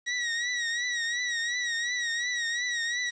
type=tone with vibrato; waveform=sawtooth; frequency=1909 Hz; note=A#6; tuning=41 cents sharp; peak=-24 dBFS; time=0.06-3.11 s; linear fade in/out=20 ms; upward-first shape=triangle; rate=2.8 Hz; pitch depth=74 cents each way; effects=resampled to 16000 Hz + 9-bit